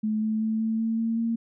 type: tone with pitch steps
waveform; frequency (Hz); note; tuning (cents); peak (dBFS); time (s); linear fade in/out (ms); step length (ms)
sine; 215.6 / 217.9 / 220.1 / 222.4 / 224.8 / 227.1 / 229.5; A3 / A3 / A3 / A3 / A3 / A#3 / A#3; -35 / -17 / +1 / +19 / +37 / -45 / -27; -23; 0.03-1.36; 10; 190
effects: none